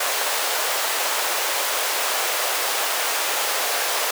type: high-pass noise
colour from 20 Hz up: pink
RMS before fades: -23 dBFS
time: 0-4.11 s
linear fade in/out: 5 ms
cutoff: 520 Hz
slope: 24 dB/octave
effects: none